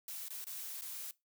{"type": "noise with dropouts", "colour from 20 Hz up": "blue", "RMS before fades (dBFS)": -44, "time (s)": [0.08, 1.11], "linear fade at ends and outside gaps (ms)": 2, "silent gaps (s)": [[0.284, 0.304], [0.443, 0.468], [0.812, 0.819]], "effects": ["noise-tail reverb RT60 0.2 s tail -20 dB re dry"]}